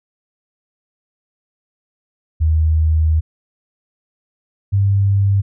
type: tone pair in turn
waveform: sine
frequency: 78.9 / 99.19 Hz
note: D#2 / G2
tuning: +25 / +21 cents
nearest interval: major third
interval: 396 cents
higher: second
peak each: -11 dBFS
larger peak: neither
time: 2.4-3.21 / 4.72-5.42 s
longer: first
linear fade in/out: 20 ms
effects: none